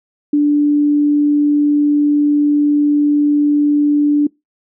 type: tone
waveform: sine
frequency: 293 Hz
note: D4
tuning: 4 cents flat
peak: -9 dBFS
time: 0.33-4.27 s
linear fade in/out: 5 ms
effects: noise-tail reverb RT60 0.2 s tail -24 dB re dry

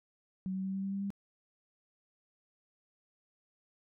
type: tone with pitch steps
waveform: sine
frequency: 188.2 / 189.95 / 191.71 / 193.49 / 195.29 / 197.1 / 198.93 Hz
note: F#3 / F#3 / G3 / G3 / G3 / G3 / G3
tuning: +30 / +46 / -38 / -22 / -6 / +10 / +26 cents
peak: -33 dBFS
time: 0.46-1.104 s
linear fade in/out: 0 ms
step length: 92 ms
effects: none

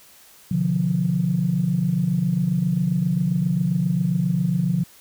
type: tone cluster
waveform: sine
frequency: 129.6 / 149.9 / 177.3 Hz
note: C3 / D3 / F3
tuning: -16 / +36 / +26 cents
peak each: -26 / -23 / -20 dBFS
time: 0.51-4.84 s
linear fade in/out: 5 ms
effects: tanh soft clip ceiling -9 dBFS + white hiss -50 dBFS RMS until 5 s

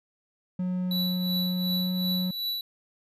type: tone with pitch glide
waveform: triangle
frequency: 182 to 183.48 Hz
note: F#3 to F#3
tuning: -28 to -14 cents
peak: -24 dBFS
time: 0.59-2.31 s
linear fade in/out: 5 ms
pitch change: +14 cents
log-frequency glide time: 1.56-1.93 s
type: tone with tremolo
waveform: square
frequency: 3944 Hz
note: B7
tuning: 3 cents flat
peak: -27 dBFS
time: 0.91-2.61 s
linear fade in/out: 2 ms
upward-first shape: triangle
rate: 2.7 Hz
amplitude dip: 70%
effects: resampled to 32000 Hz

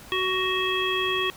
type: harmonic tone with a mistuned harmonic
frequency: 373.4 Hz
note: F#4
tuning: 16 cents sharp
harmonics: 1 / 3 / 5 / 7 / 9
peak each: -28 / -29 / -31 / -30 / -28 dBFS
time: 0.12-1.3 s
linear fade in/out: 0 ms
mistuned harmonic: 9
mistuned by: -41 cents
effects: pink hiss -46 dBFS RMS until 1.36 s

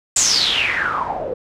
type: noise with low-pass filter sweep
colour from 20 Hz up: white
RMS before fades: -19 dBFS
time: 0.16-1.34 s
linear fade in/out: 5 ms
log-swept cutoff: 7700 to 480 Hz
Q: 8.6
effects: none

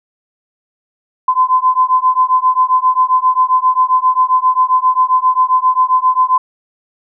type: beating tone pair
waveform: sine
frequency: 1019 / 1026.5 Hz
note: C6 / C6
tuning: -46 / -33 cents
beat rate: 7.5 Hz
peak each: -12 / -12 dBFS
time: 1.28-6.38 s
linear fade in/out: 5 ms
effects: none

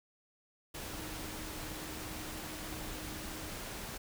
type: tone in noise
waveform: sine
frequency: 311.1 Hz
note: D#4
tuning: in tune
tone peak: -49 dBFS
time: 0.86-3.5 s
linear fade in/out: 10 ms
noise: pink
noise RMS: -43 dBFS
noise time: 0.74-3.98 s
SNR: -9 dB
effects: none

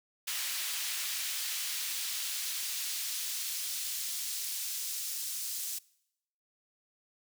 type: noise with high-pass filter sweep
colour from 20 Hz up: pink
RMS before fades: -36 dBFS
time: 0.27-5.79 s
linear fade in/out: 10 ms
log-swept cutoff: 2400 to 5900 Hz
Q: 0.78
effects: noise-tail reverb RT60 0.8 s tail -23 dB re dry

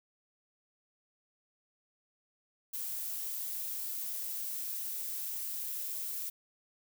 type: noise with high-pass filter sweep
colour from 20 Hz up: violet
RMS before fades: -38 dBFS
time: 2.73-6.3 s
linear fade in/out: 10 ms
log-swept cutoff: 710 to 430 Hz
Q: 4.5
effects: none

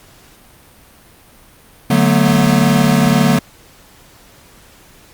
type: chord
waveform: square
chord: B minor seventh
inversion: first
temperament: equal with one note detuned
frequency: 146.83 / 185 / 220 / 242.1 Hz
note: D3 / F#3 / A3 / B3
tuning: 0 / 0 / 0 / -34 cents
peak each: -16 dBFS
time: 1.9-3.39 s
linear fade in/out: 5 ms
effects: pink hiss -45 dBFS RMS until 5.13 s + Opus 48 kbps

